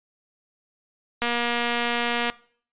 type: click train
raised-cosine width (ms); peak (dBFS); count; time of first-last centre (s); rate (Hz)
0.3; -9; 258; 1.22-2.3; 238
effects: noise-tail reverb RT60 0.5 s tail -21 dB re dry + resampled to 8000 Hz